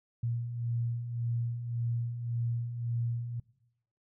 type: beating tone pair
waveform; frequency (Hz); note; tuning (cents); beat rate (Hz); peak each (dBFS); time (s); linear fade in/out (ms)
sine; 116.54 / 118.34; A#2 / A#2; 0 / +27; 1.8; -39 / -31; 0.23-3.4; 5
effects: noise-tail reverb RT60 0.9 s tail -22 dB re dry